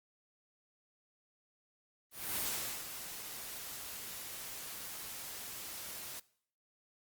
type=noise with ADSR envelope; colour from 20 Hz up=white; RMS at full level=-35 dBFS; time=2.11-6.2 s; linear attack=260 ms; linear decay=470 ms; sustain=-10 dB; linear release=6 ms; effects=noise-tail reverb RT60 0.6 s tail -21 dB re dry + Opus 32 kbps